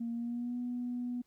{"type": "tone with pitch glide", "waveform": "sine", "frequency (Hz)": [233.1, 244.8], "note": ["A#3", "B3"], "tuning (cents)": [0, -15], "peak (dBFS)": -33, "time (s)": [0, 1.22], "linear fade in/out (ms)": 10, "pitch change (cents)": 85, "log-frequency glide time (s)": [0.11, 0.57], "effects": ["tanh soft clip ceiling -29 dBFS", "pink hiss -75 dBFS RMS until 1.26 s"]}